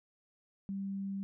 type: tone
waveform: sine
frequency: 196 Hz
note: G3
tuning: in tune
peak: -35 dBFS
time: 0.69-1.23 s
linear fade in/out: 0 ms
effects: none